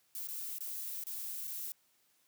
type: noise with dropouts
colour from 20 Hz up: violet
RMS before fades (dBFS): -41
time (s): 0.15-1.72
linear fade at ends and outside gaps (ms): 1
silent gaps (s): 0.273-0.286 / 0.585-0.606 / 1.039-1.068 / 1.472-1.476
effects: white hiss -72 dBFS RMS until 2.27 s + high-pass 80 Hz 12 dB/octave